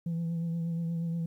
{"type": "tone with vibrato", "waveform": "sine", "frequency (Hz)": 167.3, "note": "E3", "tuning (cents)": 26, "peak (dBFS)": -27, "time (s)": [0.06, 1.26], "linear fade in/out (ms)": 5, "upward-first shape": "triangle", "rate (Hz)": 8.4, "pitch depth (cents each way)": 33, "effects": ["tanh soft clip ceiling -28 dBFS", "11-bit"]}